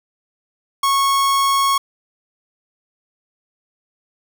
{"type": "tone", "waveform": "45% pulse", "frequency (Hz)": 1100, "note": "C#6", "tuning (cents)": -14, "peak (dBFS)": -14, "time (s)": [0.83, 1.78], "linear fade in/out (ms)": 5, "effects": []}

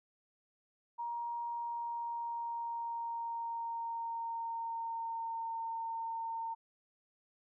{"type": "tone with pitch glide", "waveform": "sine", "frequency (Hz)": [943, 911.4], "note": ["A#5", "A#5"], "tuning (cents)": [20, -39], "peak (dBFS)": -36, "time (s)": [0.98, 6.55], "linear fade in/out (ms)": 20, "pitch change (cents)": -59, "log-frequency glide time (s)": [1.4, 5.57], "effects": []}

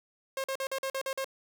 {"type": "tone bursts", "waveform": "sawtooth", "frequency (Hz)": 536, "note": "C5", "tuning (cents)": 42, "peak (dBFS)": -27, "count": 8, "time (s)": [0.37, 1.245], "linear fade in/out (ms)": 2, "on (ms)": 70, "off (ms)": 45, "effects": ["10-bit"]}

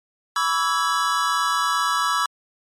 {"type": "chord", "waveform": "square", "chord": "C# minor seventh", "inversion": "third", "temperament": "equal with one note detuned", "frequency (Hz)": [987.8, 1136, 1318.5, 1661.2], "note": ["B5", "C#6", "E6", "G#6"], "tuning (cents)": [0, 42, 0, 0], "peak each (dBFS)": [-27, -24, -24, -28], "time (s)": [0.36, 2.26], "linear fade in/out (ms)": 2, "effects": ["low-pass 9000 Hz 12 dB/octave", "MP3 96 kbps"]}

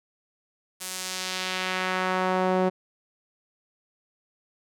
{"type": "tone with band-pass filter sweep", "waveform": "sawtooth", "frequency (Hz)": 185.4, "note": "F#3", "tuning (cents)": 4, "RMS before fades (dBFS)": -27, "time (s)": [0.8, 2.7], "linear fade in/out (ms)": 20, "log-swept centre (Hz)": [9900, 500], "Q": 0.94, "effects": []}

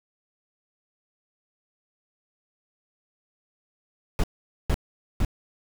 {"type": "noise bursts", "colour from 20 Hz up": "brown", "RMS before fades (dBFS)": -21, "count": 3, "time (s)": [4.19, 5.248], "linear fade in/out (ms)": 0, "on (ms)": 46, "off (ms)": 460, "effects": []}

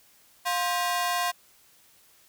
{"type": "ring-modulated tone", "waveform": "sawtooth", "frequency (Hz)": 879, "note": "A5", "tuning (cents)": -2, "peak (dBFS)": -18, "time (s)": [0.45, 1.32], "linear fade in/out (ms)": 20, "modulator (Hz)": 172, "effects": ["white hiss -59 dBFS RMS until 2.28 s"]}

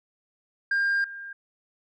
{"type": "tone with level steps", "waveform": "sine", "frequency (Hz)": 1603, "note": "G6", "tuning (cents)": 38, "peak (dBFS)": [-19, -36], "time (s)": [0.71, 1.33], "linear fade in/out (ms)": 5, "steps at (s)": 1.04, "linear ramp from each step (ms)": 2, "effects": ["tanh soft clip ceiling -20 dBFS"]}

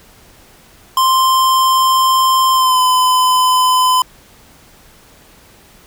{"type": "tone with pitch glide", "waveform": "square", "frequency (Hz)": [1046.5, 1015.5], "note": ["C6", "B5"], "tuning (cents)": [0, 48], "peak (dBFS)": -10, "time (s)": [0.97, 4.02], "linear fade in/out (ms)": 2, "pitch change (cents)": -52, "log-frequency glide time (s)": [2.53, 2.8], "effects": ["pink hiss -45 dBFS RMS until 5.86 s"]}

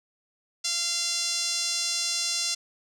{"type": "tone with band-pass filter", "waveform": "5% pulse", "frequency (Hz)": 690, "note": "F5", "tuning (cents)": -21, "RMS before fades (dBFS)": -28, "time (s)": [0.64, 2.55], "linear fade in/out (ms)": 10, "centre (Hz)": 5500, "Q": 1.4, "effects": []}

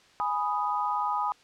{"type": "chord", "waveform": "sine", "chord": "G# minor", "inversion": "none", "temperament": "equal", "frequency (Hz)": [830.6, 987.8, 1244.5], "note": ["G#5", "B5", "D#6"], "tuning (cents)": [0, 0, 0], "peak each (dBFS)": -30, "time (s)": [0.2, 1.32], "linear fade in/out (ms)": 0, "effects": ["white hiss -58 dBFS RMS until 1.43 s", "low-pass 5000 Hz 12 dB/octave"]}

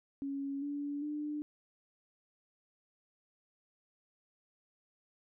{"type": "tone with pitch steps", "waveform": "sine", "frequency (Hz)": [277.3, 287.4, 297.9], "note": ["C#4", "D4", "D4"], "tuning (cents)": [1, -37, 25], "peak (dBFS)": -35, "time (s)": [0.22, 1.42], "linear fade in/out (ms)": 0, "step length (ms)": 400, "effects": []}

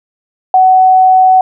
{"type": "tone", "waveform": "sine", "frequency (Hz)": 749, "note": "F#5", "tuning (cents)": 21, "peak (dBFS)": -3, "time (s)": [0.54, 1.41], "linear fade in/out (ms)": 2, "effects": []}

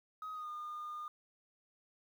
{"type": "tone with pitch glide", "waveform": "sine", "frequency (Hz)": [1262, 1216.2], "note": ["D#6", "D#6"], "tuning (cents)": [24, -40], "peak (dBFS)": -39, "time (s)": [0.22, 1.08], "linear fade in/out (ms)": 2, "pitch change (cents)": -64, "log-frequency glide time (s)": [0.32, 0.49], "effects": ["tanh soft clip ceiling -39 dBFS", "11-bit"]}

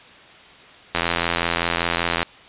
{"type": "click train", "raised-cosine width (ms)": 0.3, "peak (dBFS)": -3, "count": 110, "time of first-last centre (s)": [0.95, 2.229], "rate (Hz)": 85.2, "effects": ["white hiss -45 dBFS RMS until 2.48 s", "resampled to 8000 Hz"]}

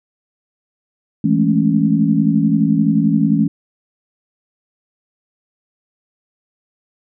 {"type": "chord", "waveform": "sine", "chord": "A major seventh", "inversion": "second", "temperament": "equal with one note detuned", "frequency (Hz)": [164.81, 208.5, 220, 277.2], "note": ["E3", "G#3", "A3", "C#4"], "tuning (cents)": [0, 7, 0, 0], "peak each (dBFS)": -17, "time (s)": [1.24, 3.48], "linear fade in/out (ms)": 5, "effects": []}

